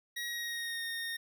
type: tone with pitch glide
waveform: 25% pulse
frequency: 1900 to 1845.9 Hz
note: A#6 to A#6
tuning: +33 to -18 cents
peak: -32 dBFS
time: 0.16-1.17 s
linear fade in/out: 10 ms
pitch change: -51 cents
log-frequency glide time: 0.27-0.84 s
effects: none

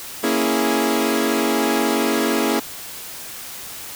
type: chord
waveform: sawtooth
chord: A# half-diminished seventh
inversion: none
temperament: equal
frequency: 233.1 / 277.2 / 329.6 / 415.3 Hz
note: A#3 / C#4 / E4 / G#4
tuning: 0 / 0 / 0 / 0 cents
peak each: -19 dBFS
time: 0.23-2.6 s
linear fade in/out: 10 ms
effects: white hiss -34 dBFS RMS until 3.95 s

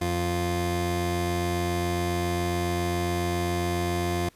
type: tone pair together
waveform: 25% pulse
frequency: 87.31 / 349.2 Hz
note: F2 / F4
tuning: 0 / 0 cents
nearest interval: 2 octaves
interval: 2400 cents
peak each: -24 dBFS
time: 0.01-4.29 s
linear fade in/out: 5 ms
effects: pink hiss -59 dBFS RMS until 4.35 s + resampled to 32000 Hz

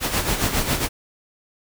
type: noise with tremolo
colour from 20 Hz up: pink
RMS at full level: -20 dBFS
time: 0-0.89 s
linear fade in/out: 50 ms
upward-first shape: sine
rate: 7.3 Hz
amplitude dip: 60%
effects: none

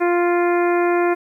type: harmonic tone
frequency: 349.2 Hz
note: F4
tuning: in tune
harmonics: 1 / 2 / 3 / 4 / 5 / 6 / 7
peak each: -16 / -22 / -26 / -28 / -30 / -32 / -33 dBFS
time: 0-1.15 s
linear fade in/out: 20 ms
effects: 9-bit

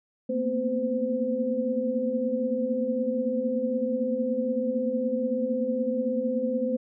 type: tone cluster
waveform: sine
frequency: 228.2 / 238.9 / 255 / 514 Hz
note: A#3 / A#3 / C4 / C5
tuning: -37 / +43 / -44 / -31 cents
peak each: -31 / -31 / -32 / -27 dBFS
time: 0.29-6.77 s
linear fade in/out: 10 ms
effects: none

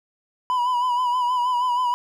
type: tone with vibrato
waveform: triangle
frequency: 987.8 Hz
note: B5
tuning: in tune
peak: -17 dBFS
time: 0.5-1.94 s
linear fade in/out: 0 ms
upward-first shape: sine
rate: 6.3 Hz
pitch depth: 49 cents each way
effects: none

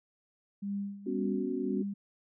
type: tone with tremolo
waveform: sine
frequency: 200.3 Hz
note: G3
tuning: 38 cents sharp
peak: -31 dBFS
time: 0.62-1.94 s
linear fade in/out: 10 ms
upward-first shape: sine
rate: 1.9 Hz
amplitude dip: 80%
type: chord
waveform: sine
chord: B suspended second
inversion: none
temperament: just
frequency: 246.9 / 277.8 / 370.4 Hz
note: B3 / C#4 / F#4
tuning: 0 / +4 / +2 cents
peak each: -35 dBFS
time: 1.06-1.83 s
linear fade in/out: 10 ms
effects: none

